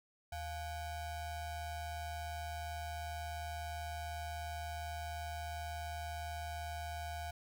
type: ring-modulated tone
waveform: square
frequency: 389.6 Hz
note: G4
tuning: 11 cents flat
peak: -38 dBFS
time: 0.32-7.31 s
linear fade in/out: 5 ms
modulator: 311 Hz
effects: none